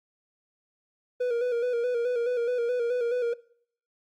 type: tone with vibrato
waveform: triangle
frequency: 482.8 Hz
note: B4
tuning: 39 cents flat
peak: -22 dBFS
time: 1.2-3.34 s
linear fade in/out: 10 ms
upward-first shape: square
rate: 4.7 Hz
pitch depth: 47 cents each way
effects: noise-tail reverb RT60 0.6 s tail -22 dB re dry + Opus 48 kbps